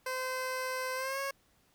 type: tone with pitch glide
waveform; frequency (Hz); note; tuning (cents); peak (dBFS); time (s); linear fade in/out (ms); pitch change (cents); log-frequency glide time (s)
15% pulse; 515 to 548.8; C5 to C#5; -28 to -17; -27; 0.06-1.31; 5; +111; 0.95-1.2
effects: pink hiss -69 dBFS RMS until 1.74 s